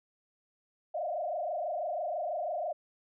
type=tone with frequency modulation; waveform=sine; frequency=659.3 Hz; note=E5; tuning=in tune; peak=-31 dBFS; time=0.94-2.73 s; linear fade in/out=10 ms; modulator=26.1 Hz; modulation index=2.5; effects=none